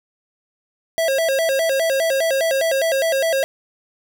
square tone with vibrato, 595 Hz, D5, 22 cents sharp, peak -17 dBFS, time 0.98-3.44 s, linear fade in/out 0 ms, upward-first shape square, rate 4.9 Hz, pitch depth 170 cents each way, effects none

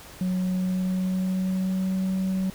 sine tone with pitch glide, 183.9 to 188.74 Hz, F#3 to F#3, -10 to +35 cents, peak -20 dBFS, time 0.21-2.5 s, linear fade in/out 2 ms, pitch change +45 cents, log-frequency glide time 0.37-2.07 s, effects tanh soft clip ceiling -22 dBFS + pink hiss -45 dBFS RMS until 2.54 s

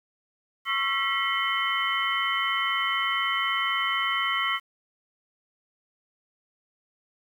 sine tone cluster, 1103 / 1339 / 1941 / 2139 / 3048 Hz, C#6 / E6 / B6 / C7 / G7, -9 / +27 / -31 / +38 / -49 cents, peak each -30 dBFS, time 0.65-4.6 s, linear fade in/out 50 ms, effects 9-bit

